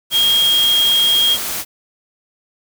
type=tone in noise; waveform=sine; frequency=3250 Hz; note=G#7; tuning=38 cents flat; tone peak=-11 dBFS; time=0.11-1.38 s; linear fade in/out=50 ms; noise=white; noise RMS=-23 dBFS; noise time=0.1-1.65 s; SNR=+9 dB; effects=none